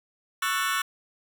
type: chord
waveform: sawtooth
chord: F# minor seventh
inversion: second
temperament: just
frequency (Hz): 1110 / 1332 / 1480 / 1776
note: C#6 / E6 / F#6 / A6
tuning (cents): +2 / +18 / 0 / +16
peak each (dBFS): -25 / -27 / -26 / -28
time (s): 0.42-0.82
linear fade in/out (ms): 5
effects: none